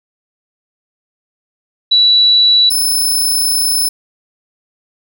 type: tone pair in turn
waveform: sine / 15% pulse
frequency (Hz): 3937 / 5255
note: B7 / E8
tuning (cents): -6 / -6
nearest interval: perfect fourth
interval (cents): 500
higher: second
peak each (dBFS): -6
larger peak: neither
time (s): 1.91-2.7 / 2.7-3.89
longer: second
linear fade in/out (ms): 10
effects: none